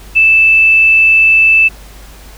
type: tone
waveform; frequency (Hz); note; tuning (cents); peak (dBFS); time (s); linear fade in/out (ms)
sine; 2637; E7; 0; -4; 0.15-1.69; 20
effects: added 50 Hz sine -33 dBFS peak until 2.37 s + pink hiss -38 dBFS RMS until 2.37 s